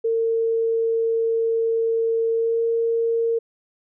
sine tone with pitch glide, 454.8 to 459.8 Hz, A#4 to A#4, -43 to -24 cents, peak -18 dBFS, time 0.04-3.39 s, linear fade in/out 10 ms, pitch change +19 cents, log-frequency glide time 2.32-2.62 s, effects none

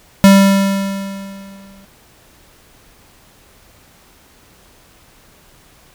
square tone with exponential decay, 196 Hz, G3, in tune, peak -3 dBFS, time 0.24-1.85 s, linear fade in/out 0 ms, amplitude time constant 350 ms, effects pink hiss -48 dBFS RMS until 5.94 s

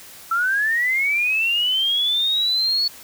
sine linear sweep, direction up, 1323 to 4435 Hz, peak -17 dBFS, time 0.31-2.88 s, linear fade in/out 5 ms, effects white hiss -42 dBFS RMS until 3.03 s

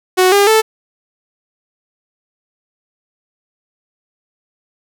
sawtooth tone with pitch steps, 369.6 / 403.1 / 439.5 Hz, F#4 / G4 / A4, -2 / +48 / -2 cents, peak -4 dBFS, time 0.17-0.62 s, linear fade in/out 20 ms, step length 150 ms, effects none

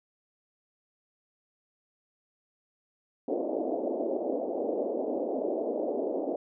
white band-pass noise, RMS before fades -31 dBFS, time 3.28-6.36 s, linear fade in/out 5 ms, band 250 to 660 Hz, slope 48 dB/octave, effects none

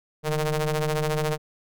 sawtooth ring-modulated tone, 155 Hz, D#3, 6 cents flat, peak -16 dBFS, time 0.23-1.38 s, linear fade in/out 50 ms, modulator 303 Hz, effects none

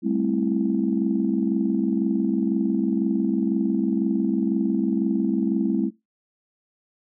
sine chord, A minor seventh, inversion third, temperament just, 198 / 220 / 264 / 330 Hz, G3 / A3 / C4 / E4, +18 / 0 / +16 / +2 cents, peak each -25 dBFS, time 0.02-5.91 s, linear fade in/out 50 ms, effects noise-tail reverb RT60 0.2 s tail -21 dB re dry + tanh soft clip ceiling -9 dBFS

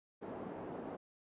pink band-pass noise, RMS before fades -45 dBFS, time 0.21-0.97 s, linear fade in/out 20 ms, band 230 to 700 Hz, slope 12 dB/octave, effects resampled to 8000 Hz

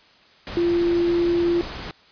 sine tone in noise, 344.1 Hz, F4, 26 cents flat, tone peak -17 dBFS, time 0.57-1.61 s, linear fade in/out 0 ms, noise pink, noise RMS -33 dBFS, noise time 0.47-1.91 s, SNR +13 dB, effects white hiss -53 dBFS RMS until 2.11 s + resampled to 11025 Hz

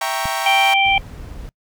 sawtooth chord, E diminished seventh, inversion none, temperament equal, 659.3 / 784 / 932.3 / 1108.7 Hz, E5 / G5 / Bb5 / Db6, 0 / 0 / 0 / 0 cents, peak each -23 / -20 / -22 / -23 dBFS, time 0.01-0.74 s, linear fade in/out 5 ms
click, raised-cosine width 5 ms, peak -16 dBFS, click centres 0.256 s
harmonic tone, 784 Hz, G5, in tune, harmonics 1 / 3 / 4, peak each -16 / -16 / -20 dBFS, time 0.46-0.98 s, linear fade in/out 2 ms
brown noise, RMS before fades -33 dBFS, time 0.85-1.49 s, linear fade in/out 0 ms
effects noise-tail reverb RT60 0.1 s tail -25 dB re dry

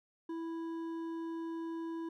triangle tone with hard clipping, 329.6 Hz, E4, in tune, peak -39 dBFS, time 0.29-2.09 s, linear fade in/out 5 ms, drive 11 dB, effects none

